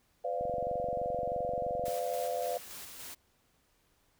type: chord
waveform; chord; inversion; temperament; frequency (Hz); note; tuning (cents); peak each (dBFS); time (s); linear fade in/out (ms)
sine; B diminished; none; equal with one note detuned; 505.7 / 587.3 / 698.5; B4 / D5 / F5; +41 / 0 / 0; -35 / -37 / -35; 0.24-2.58; 10
type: click train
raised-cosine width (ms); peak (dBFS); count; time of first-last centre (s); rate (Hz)
3; -31; 35; 0.41-1.882; 23.1
type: noise with tremolo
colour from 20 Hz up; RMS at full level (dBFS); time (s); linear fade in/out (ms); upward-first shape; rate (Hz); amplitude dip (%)
white; -45; 1.85-3.15; 10; square; 3.5; 30
effects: pink hiss -71 dBFS RMS until 4.19 s